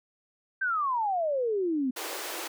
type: exponential sweep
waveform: sine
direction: down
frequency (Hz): 1590 to 247.1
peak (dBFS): -25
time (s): 0.61-1.91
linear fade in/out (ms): 10
type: high-pass noise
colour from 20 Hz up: pink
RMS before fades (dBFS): -36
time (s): 1.96-2.48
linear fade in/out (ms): 10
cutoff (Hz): 310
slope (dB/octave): 96
effects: none